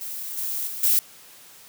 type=noise with level steps; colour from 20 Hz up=violet; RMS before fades=-33 / -28 / -33 / -19 dBFS; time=0.01-0.99 s; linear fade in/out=0 ms; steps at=0.37 / 0.67 / 0.83 s; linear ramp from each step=5 ms; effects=white hiss -48 dBFS RMS until 1.68 s + high-pass 100 Hz 12 dB/octave